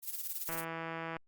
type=noise with tremolo; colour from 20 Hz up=violet; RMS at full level=-36 dBFS; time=0.02-0.65 s; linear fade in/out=50 ms; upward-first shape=sine; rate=18 Hz; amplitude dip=70%
type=click train; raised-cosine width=0.5 ms; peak=-25 dBFS; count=112; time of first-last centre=0.49-1.167 s; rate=164 Hz
effects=Opus 48 kbps